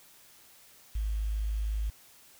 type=tone with quantisation; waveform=sine; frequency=52.9 Hz; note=G#1; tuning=33 cents sharp; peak=-28 dBFS; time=0.95-1.9 s; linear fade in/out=5 ms; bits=9; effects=white hiss -57 dBFS RMS until 2.39 s